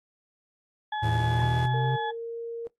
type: harmonic tone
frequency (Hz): 851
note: G#5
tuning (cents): +42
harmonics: 1 / 2 / 4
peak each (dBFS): -29 / -35 / -41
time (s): 0.92-2.11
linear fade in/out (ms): 5
type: exponential sweep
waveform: triangle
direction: up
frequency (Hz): 110 to 132.6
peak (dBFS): -22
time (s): 1.02-1.97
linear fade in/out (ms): 20
type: tone with vibrato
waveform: 30% pulse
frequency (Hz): 80.4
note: E2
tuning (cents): -43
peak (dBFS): -29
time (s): 1.03-1.66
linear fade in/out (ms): 5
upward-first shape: triangle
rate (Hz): 3.8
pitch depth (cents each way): 30
type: tone with pitch glide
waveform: sine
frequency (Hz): 457 to 464.2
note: A#4 to A#4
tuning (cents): -34 to -7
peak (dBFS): -32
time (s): 1.74-2.67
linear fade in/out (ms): 0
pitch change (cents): +27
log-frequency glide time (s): 1.85-2.39
effects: noise-tail reverb RT60 0.2 s tail -26 dB re dry + AAC 32 kbps